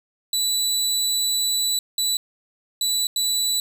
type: tone bursts at uneven times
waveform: 25% pulse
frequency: 3958 Hz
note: B7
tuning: 3 cents sharp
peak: -16 dBFS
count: 4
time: 0.33-1.79 / 1.98-2.17 / 2.81-3.07 / 3.16-3.6 s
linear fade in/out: 2 ms
effects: none